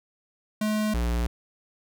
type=tone pair in turn; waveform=square; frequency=213.7 / 58.95 Hz; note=G#3 / A#1; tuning=+50 / +20 cents; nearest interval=octave + minor seventh; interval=2230 cents; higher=first; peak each=-24 dBFS; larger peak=neither; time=0.61-0.94 / 0.94-1.27 s; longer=neither; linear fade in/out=5 ms; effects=none